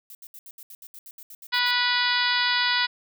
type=noise bursts; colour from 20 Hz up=violet; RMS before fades=-43 dBFS; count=14; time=0.1-1.71 s; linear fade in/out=2 ms; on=50 ms; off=70 ms
type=harmonic tone; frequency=490.3 Hz; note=B4; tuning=13 cents flat; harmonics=2 / 3 / 4 / 5 / 6 / 7 / 8 / 9 / 10; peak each=-29 / -27 / -27 / -33 / -32 / -29 / -29 / -31 / -31 dBFS; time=1.52-2.87 s; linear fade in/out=20 ms
effects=none

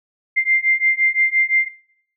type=beating tone pair; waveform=sine; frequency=2093 / 2098.8 Hz; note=C7 / C7; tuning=0 / +5 cents; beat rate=5.8 Hz; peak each=-17 dBFS; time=0.36-1.69 s; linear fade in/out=20 ms; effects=noise-tail reverb RT60 0.7 s tail -22 dB re dry

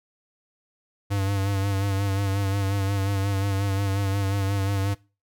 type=tone with vibrato; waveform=square; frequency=98.6 Hz; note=G2; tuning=11 cents sharp; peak=-23 dBFS; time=1.1-4.95 s; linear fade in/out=20 ms; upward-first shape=sine; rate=5.6 Hz; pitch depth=38 cents each way; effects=noise-tail reverb RT60 0.3 s tail -21 dB re dry

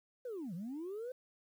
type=linear two-way sweep; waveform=sine; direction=down then up; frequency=519 to 158.3 to 519 Hz; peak=-38 dBFS; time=0.25-1.12 s; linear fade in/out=5 ms; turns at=0.54 s; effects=tanh soft clip ceiling -37 dBFS + 11-bit

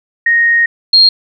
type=tone pair in turn; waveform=sine; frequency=1864.7 / 4231 Hz; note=A#6 / C8; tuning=0 / +19 cents; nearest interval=octave + major second; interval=1419 cents; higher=second; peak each=-7 / -3 dBFS; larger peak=second; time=0.26-0.66 / 0.93-1.09 s; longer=first; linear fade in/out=5 ms; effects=none

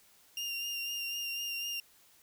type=tone with vibrato; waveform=30% pulse; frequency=2794 Hz; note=F7; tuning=in tune; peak=-32 dBFS; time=0.37-1.8 s; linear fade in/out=2 ms; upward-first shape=triangle; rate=4 Hz; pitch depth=25 cents each way; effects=white hiss -63 dBFS RMS until 2.22 s

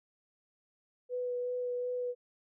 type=tone with vibrato; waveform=sine; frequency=493.9 Hz; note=B4; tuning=in tune; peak=-32 dBFS; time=1.09-2.15 s; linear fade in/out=50 ms; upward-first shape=sine; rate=2.7 Hz; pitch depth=11 cents each way; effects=none

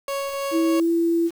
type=tone with tremolo; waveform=30% pulse; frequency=554.4 Hz; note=C#5; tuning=in tune; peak=-21 dBFS; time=0.08-0.8 s; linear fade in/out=2 ms; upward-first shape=triangle; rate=3.2 Hz; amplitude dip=35%
type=tone with pitch glide; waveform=sine; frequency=328.1 to 336.2 Hz; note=E4 to E4; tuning=-8 to +34 cents; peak=-17 dBFS; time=0.51-1.31 s; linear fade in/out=50 ms; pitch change=+42 cents; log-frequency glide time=0.74-0.91 s
effects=7-bit

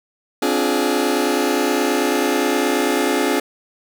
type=chord; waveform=sawtooth; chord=D half-diminished seventh; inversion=third; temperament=just; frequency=264.3 / 293.7 / 352.4 / 422.9 Hz; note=C4 / D4 / F4 / Ab4; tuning=+18 / 0 / +16 / +31 cents; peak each=-18 dBFS; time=0.42-3.4 s; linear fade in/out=5 ms; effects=none

